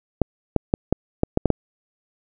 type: clicks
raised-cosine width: 2 ms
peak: -3 dBFS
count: 8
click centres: 0.217 / 0.563 / 0.739 / 0.926 / 1.234 / 1.374 / 1.457 / 1.503 s
effects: none